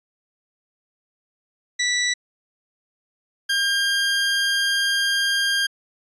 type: tone pair in turn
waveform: 20% pulse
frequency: 1962 / 1604.4 Hz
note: B6 / G6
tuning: -12 / +40 cents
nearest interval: minor third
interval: 348 cents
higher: first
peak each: -14 dBFS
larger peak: neither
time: 1.79-2.14 / 3.49-5.67 s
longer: second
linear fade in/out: 10 ms
effects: resampled to 24000 Hz